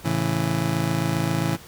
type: chord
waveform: 30% pulse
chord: A major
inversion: none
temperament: just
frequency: 110 / 137.5 / 165 Hz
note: A2 / C#3 / E3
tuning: 0 / -14 / +2 cents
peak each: -25 / -24 / -22 dBFS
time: 0.04-1.57 s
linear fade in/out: 20 ms
effects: pink hiss -45 dBFS RMS until 1.67 s